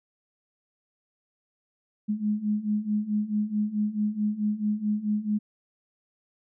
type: beating tone pair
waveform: sine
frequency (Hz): 207.7 / 212.3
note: G#3 / G#3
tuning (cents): 0 / +38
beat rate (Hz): 4.6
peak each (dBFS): -29 / -26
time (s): 2.08-5.39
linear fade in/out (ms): 20
effects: none